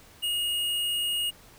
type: tone with hard clipping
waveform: sine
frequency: 2866 Hz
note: F7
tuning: 44 cents sharp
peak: -27 dBFS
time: 0.22-1.31 s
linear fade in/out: 20 ms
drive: 13 dB
effects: pink hiss -53 dBFS RMS until 1.58 s